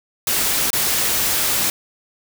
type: noise with dropouts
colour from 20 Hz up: white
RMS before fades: -19 dBFS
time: 0.27-1.7 s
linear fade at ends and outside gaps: 2 ms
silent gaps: 0.704-0.73 s
effects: none